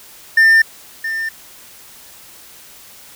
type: tone with echo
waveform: triangle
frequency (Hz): 1798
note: A6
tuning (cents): +37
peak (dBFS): -5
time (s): 0.37-0.62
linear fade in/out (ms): 5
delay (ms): 670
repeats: 1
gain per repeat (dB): -12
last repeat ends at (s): 1.29
effects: white hiss -41 dBFS RMS until 3.15 s